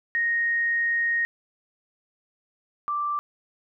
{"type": "tone pair in turn", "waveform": "sine", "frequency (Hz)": [1864.7, 1174.7], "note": ["A#6", "D6"], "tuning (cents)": [0, 0], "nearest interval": "minor sixth", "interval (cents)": 800, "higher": "first", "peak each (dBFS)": [-21, -24], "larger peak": "first", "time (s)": [[0.15, 1.25], [2.88, 3.19]], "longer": "first", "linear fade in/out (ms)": 0, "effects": []}